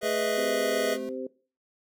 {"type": "chord", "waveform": "square", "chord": "E major seventh", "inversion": "first", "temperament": "equal", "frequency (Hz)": [415.3, 493.9, 622.3, 659.3], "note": ["G#4", "B4", "D#5", "E5"], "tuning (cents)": [0, 0, 0, 0], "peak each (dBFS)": -31, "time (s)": [0.01, 0.98], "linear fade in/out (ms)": 50}
{"type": "tone with pitch glide", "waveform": "square", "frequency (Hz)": [220, 217], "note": ["A3", "A3"], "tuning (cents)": [0, -24], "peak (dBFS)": -40, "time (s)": [0.03, 1.09], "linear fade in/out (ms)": 0, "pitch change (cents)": -24, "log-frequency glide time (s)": [0.23, 0.59]}
{"type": "harmonic tone", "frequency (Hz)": 129.7, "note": "C3", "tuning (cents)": -15, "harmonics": [2, 3, 4], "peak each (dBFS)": [-36, -36, -36], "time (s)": [0.37, 1.27], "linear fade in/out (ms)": 5}
{"effects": ["noise-tail reverb RT60 0.4 s tail -20 dB re dry"]}